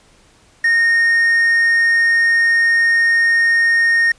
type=tone with quantisation; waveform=triangle; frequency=1847 Hz; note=A#6; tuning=16 cents flat; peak=-9 dBFS; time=0.64-4.12 s; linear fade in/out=5 ms; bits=6; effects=pink hiss -51 dBFS RMS until 4.18 s + resampled to 22050 Hz